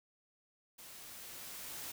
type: noise with level ramp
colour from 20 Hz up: white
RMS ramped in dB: -53 to -44 dBFS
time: 0.78-1.92 s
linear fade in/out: 10 ms
effects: none